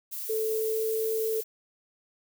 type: noise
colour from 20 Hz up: violet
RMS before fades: -36 dBFS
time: 0.11-1.44 s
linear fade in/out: 20 ms
type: tone with pitch glide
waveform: sine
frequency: 440 to 442.5 Hz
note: A4 to A4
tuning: 0 to +10 cents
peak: -26 dBFS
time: 0.29-1.41 s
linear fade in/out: 10 ms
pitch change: +10 cents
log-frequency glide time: 0.59-0.83 s
effects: none